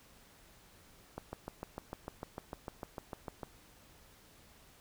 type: click train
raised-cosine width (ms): 1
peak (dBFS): -26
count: 16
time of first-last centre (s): 1.18-3.432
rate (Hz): 6.66
effects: pink hiss -61 dBFS RMS until 4.8 s